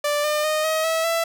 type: tone with pitch steps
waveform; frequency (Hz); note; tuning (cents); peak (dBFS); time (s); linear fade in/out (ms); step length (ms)
sawtooth; 587.3 / 602.1 / 617.2 / 632.7 / 648.6 / 665; D5 / D5 / D#5 / D#5 / E5 / E5; 0 / +43 / -14 / +29 / -28 / +15; -16; 0.04-1.24; 5; 200
effects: none